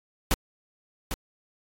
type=noise with echo; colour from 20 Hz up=pink; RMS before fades=-22 dBFS; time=0.31-0.34 s; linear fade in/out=0 ms; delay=800 ms; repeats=1; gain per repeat=-8 dB; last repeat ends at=1.14 s; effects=AAC 64 kbps